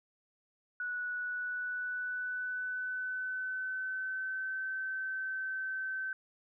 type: tone with pitch glide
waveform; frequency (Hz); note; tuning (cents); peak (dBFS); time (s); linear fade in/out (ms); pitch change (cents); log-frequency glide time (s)
sine; 1472 to 1538.1; F#6 to G6; -9 to -33; -34; 0.8-6.13; 2; +76; 1.15-4.64
effects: none